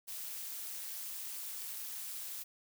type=noise with amplitude modulation; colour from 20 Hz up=blue; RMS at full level=-40 dBFS; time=0.07-2.44 s; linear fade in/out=20 ms; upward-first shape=sine; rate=208 Hz; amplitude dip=65%; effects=none